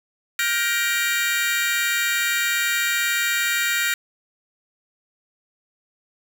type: chord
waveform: sawtooth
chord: G minor seventh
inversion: third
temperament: just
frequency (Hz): 1411.2 / 1568 / 1881.6 / 2352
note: F6 / G6 / Bb6 / D7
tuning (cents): +18 / 0 / +16 / +2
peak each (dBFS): -22 / -24 / -20 / -22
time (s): 0.39-3.94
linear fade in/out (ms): 2
effects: none